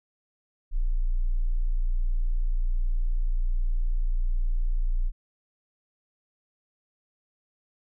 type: tone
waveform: sine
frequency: 29.35 Hz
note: A#0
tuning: 13 cents sharp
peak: -21 dBFS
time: 0.71-5.12 s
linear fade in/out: 50 ms
effects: none